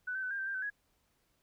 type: tone with pitch steps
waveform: sine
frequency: 1493 / 1544 / 1507 / 1604 / 1557 / 1591 / 1524 / 1665 Hz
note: F#6 / G6 / F#6 / G6 / G6 / G6 / G6 / G#6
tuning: +15 / -27 / +31 / +39 / -12 / +25 / -49 / +4 cents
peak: -34 dBFS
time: 0.07-0.702 s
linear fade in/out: 10 ms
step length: 79 ms
effects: pink hiss -75 dBFS RMS until 1.42 s